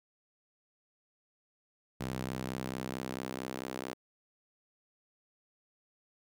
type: tone with high-pass filter sweep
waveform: sawtooth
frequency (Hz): 64.5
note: C2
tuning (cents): -24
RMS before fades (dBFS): -39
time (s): 2-3.94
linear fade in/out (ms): 10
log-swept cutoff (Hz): 140 to 320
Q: 1.1
effects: none